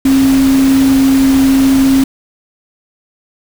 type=tone in noise; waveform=sine; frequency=268.5 Hz; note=C4; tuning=45 cents sharp; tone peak=-6 dBFS; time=0.05-2.04 s; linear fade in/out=5 ms; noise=pink; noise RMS=-21 dBFS; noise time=0.05-2.04 s; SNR=+12 dB; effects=none